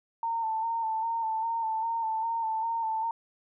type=tone with vibrato; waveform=sine; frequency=901 Hz; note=A5; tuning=41 cents sharp; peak=-27 dBFS; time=0.23-3.11 s; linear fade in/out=2 ms; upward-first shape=square; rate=2.5 Hz; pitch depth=32 cents each way; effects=none